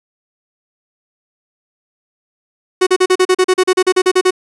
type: tone bursts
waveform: 45% pulse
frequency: 370 Hz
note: F#4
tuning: in tune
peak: -8 dBFS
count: 16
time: 2.81-4.308 s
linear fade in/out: 10 ms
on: 58 ms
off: 38 ms
effects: resampled to 24000 Hz + 7-bit